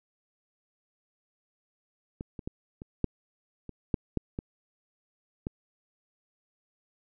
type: clicks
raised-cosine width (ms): 3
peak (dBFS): -23 / -26 / -21 / -28 / -12 / -27 / -12 / -14 / -20 / -19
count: 10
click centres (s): 2.209 / 2.392 / 2.475 / 2.819 / 3.043 / 3.693 / 3.942 / 4.173 / 4.389 / 5.469
effects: none